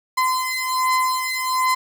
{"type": "beating tone pair", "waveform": "35% pulse", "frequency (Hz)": [1026, 1027.3], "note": ["C6", "C6"], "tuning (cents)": [-34, -32], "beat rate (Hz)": 1.3, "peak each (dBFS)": -20, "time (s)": [0.17, 1.75], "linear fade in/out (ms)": 10, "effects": ["8-bit"]}